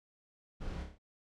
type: noise with echo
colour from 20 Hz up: brown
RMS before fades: -39 dBFS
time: 0.6-0.84 s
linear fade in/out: 20 ms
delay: 29 ms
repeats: 5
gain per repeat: -4 dB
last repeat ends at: 0.985 s
effects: low-pass 6000 Hz 12 dB/octave